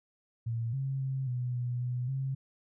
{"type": "tone with pitch steps", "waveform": "sine", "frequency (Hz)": [115.4, 135, 133.3, 124, 122.6, 123.9, 134.1], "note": ["A#2", "C#3", "C3", "B2", "B2", "B2", "C3"], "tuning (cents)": [-17, -45, 33, 7, -12, 6, 43], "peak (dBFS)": -30, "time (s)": [0.46, 2.35], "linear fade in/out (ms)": 10, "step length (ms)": 270, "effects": []}